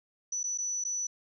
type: tone with dropouts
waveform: sine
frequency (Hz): 5950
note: F#8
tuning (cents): +9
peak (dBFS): -30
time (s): 0.32-1.07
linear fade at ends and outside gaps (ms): 5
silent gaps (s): 0.432-0.439 / 0.577-0.584 / 0.84-0.849
effects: none